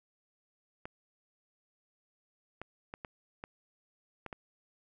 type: clicks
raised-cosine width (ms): 0.5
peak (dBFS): -26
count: 7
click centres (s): 0.855 / 2.616 / 2.939 / 3.048 / 3.439 / 4.263 / 4.328
effects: none

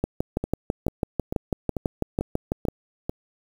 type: two click trains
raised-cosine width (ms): 2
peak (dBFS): -9 / -13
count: 17 / 7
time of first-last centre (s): 0.04-2.685 / 0.44-3.095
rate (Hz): 6.05 / 2.26
effects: 7-bit

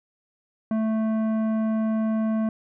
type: tone with tanh clipping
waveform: sine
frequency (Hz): 220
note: A3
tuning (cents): 0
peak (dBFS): -23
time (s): 0.71-2.49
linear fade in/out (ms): 2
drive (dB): 12
effects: none

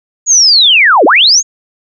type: linear two-way sweep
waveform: sine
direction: down then up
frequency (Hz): 6840 to 261.6 to 6840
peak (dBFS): -3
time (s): 0.26-1.43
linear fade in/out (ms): 50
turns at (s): 1.05
effects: none

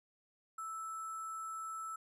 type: tone with sample-and-hold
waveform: sine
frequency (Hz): 1318.5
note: E6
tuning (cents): 0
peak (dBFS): -40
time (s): 0.58-1.96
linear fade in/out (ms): 5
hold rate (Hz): 8820
effects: resampled to 22050 Hz

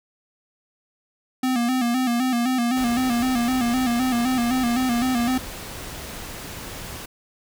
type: tone with vibrato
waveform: square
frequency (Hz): 246.9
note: B3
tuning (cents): 0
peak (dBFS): -20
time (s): 1.43-5.38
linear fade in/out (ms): 5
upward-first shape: square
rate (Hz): 3.9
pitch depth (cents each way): 72
type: noise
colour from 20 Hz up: pink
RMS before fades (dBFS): -35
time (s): 2.76-7.06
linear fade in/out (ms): 10
effects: none

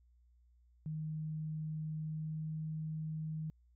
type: tone with pitch glide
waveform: sine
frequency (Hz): 155.56 to 156.64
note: D#3 to D#3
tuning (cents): 0 to +12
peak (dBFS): -37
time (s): 0.86-3.5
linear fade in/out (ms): 0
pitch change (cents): +12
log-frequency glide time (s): 1.97-2.52
effects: added 60 Hz sine -64 dBFS peak until 3.75 s

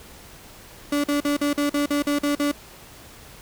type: tone bursts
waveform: 35% pulse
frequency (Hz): 289.1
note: D4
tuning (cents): -27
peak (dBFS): -18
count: 10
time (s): 0.92-2.516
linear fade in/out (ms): 5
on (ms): 120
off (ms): 44
effects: pink hiss -45 dBFS RMS until 3.41 s

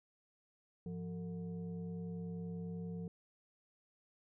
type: tone with frequency modulation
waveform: sine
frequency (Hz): 173.6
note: F3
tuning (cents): -10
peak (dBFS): -40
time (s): 0.86-3.08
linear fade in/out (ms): 2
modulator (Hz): 277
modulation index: 0.68
effects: none

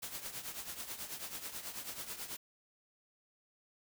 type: noise with tremolo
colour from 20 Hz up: white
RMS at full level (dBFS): -41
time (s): 0.02-2.37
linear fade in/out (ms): 10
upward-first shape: triangle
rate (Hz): 9.2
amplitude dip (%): 75
effects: none

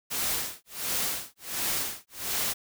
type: noise with tremolo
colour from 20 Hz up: white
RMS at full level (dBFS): -28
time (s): 0.1-2.54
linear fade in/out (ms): 20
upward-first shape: sine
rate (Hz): 1.4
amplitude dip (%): 100
effects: none

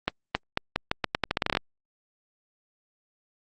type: accelerating click train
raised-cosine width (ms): 0.3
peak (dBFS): -7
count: 16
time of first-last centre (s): 0.08-1.571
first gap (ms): 270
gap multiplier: 0.83
effects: Opus 24 kbps

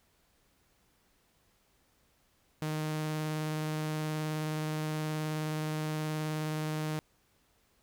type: tone with vibrato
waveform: sawtooth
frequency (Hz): 154.6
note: D#3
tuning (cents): -11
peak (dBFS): -28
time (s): 2.62-6.99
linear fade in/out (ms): 0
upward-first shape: sine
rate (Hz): 19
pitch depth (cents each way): 10
effects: pink hiss -70 dBFS RMS until 7.82 s

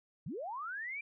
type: linear sweep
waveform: sine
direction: up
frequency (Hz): 112.5 to 2385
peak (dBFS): -38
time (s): 0.26-1.01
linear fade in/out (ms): 5
effects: none

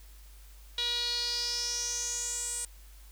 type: tone with band-pass filter sweep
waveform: sawtooth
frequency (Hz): 480.6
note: B4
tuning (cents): -47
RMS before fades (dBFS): -33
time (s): 0.78-2.65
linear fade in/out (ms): 2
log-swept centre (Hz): 3700 to 8400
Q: 6.7
effects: added 50 Hz sine -49 dBFS peak until 3.11 s + white hiss -59 dBFS RMS until 3.11 s

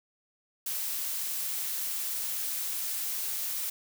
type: noise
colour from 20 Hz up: blue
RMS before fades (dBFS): -33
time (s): 0.66-3.7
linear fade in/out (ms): 5
effects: none

